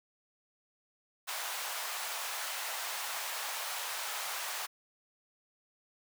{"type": "high-pass noise", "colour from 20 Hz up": "pink", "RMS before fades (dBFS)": -38, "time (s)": [1.27, 4.67], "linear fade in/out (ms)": 20, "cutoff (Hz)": 720, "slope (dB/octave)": 24, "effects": []}